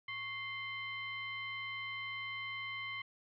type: tone with frequency modulation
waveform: sine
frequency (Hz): 2093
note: C7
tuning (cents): 0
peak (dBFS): -39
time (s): 0.08-3.02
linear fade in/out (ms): 5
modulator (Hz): 991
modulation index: 0.87
effects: none